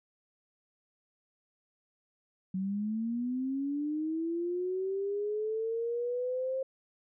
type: linear sweep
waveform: sine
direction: up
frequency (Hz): 185 to 532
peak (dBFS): -30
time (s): 2.54-6.63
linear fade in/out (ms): 5
effects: none